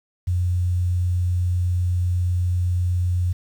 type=tone; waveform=sine; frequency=89.2 Hz; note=F2; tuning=37 cents sharp; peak=-18 dBFS; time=0.27-3.33 s; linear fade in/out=10 ms; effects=8-bit